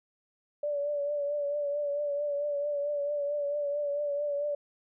sine tone with vibrato, 579 Hz, D5, 25 cents flat, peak -28 dBFS, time 0.63-4.55 s, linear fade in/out 5 ms, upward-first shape triangle, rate 4.5 Hz, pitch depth 42 cents each way, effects none

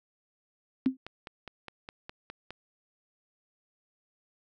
sine tone with exponential decay, 261.6 Hz, C4, in tune, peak -18 dBFS, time 0.86-0.97 s, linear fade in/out 5 ms, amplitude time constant 23 ms
click train, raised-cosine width 0.3 ms, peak -25 dBFS, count 9, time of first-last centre 0.86-2.506 s, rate 4.86 Hz
effects none

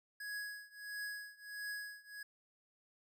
square tone with tremolo, 1668 Hz, G#6, 7 cents sharp, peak -40 dBFS, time 0.2-2.23 s, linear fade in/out 5 ms, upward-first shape triangle, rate 1.5 Hz, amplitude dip 95%, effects none

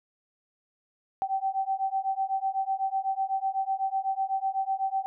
sine beating tone pair, 769 / 777 Hz, G5 / G5, -33 / -16 cents, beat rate 8 Hz, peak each -29 / -29 dBFS, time 1.22-5.06 s, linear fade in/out 0 ms, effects none

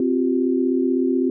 sine chord, C suspended fourth, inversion none, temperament equal with one note detuned, 261.6 / 349.2 / 385.3 Hz, C4 / F4 / G4, 0 / 0 / -30 cents, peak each -19 / -22 / -24 dBFS, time 0-1.3 s, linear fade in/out 2 ms, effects none

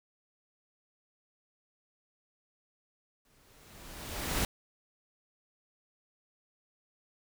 pink noise with exponential growth, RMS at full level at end -29 dBFS, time 3.25-4.45 s, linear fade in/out 2 ms, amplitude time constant 260 ms, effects none

